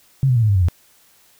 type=tone with pitch steps; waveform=sine; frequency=135.1 / 125.33 / 116.26 / 107.85 / 100.05 / 92.81 / 86.1 Hz; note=C#3 / B2 / A#2 / A2 / G2 / F#2 / F2; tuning=-44 / +26 / -4 / -34 / +36 / +6 / -24 cents; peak=-12 dBFS; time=0.23-0.685 s; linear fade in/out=0 ms; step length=65 ms; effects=white hiss -54 dBFS RMS until 1.39 s